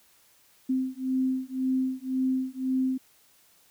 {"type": "beating tone pair", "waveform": "sine", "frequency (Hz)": [259.3, 261.2], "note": ["C4", "C4"], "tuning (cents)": [-15, -3], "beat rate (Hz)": 1.9, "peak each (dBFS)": -28, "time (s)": [0.69, 2.98], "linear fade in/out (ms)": 10, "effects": ["white hiss -61 dBFS RMS until 3.7 s"]}